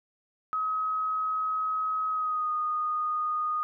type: tone with pitch glide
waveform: sine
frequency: 1272 to 1233.6 Hz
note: D#6 to D#6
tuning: +38 to -15 cents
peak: -26 dBFS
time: 0.53-3.63 s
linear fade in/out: 0 ms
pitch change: -53 cents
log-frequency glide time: 2.09-2.52 s
effects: none